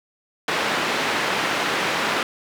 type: band-pass noise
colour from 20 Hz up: white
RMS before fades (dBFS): -23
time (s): 0.48-2.23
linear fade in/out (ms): 2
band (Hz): 200 to 2300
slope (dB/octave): 12
effects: none